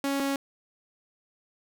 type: tone pair in turn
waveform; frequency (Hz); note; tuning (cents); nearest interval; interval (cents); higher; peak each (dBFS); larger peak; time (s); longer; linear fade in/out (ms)
sawtooth; 277.2 / 276.1; C#4 / C#4; 0 / -7; unison; 7; first; -22; neither; 0.04-0.2 / 0.2-0.36; neither; 2
effects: none